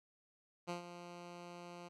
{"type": "tone with ADSR envelope", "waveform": "10% pulse", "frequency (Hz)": 174.61, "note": "F3", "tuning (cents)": 0, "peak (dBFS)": -30, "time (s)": [0.67, 1.89], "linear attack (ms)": 26, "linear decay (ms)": 120, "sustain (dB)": -11, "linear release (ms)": 18, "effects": ["low-pass 7000 Hz 12 dB/octave"]}